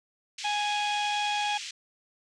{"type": "band-pass noise", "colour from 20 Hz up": "pink", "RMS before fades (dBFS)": -39, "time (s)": [0.38, 1.71], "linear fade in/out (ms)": 5, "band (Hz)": [2400, 6800], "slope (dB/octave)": 24}
{"type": "harmonic tone", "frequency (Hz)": 830.6, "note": "G#5", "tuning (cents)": 0, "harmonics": [1, 2, 3, 4], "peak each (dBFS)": [-28, -38, -34, -34], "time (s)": [0.44, 1.58], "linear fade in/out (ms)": 10}
{"effects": ["resampled to 22050 Hz"]}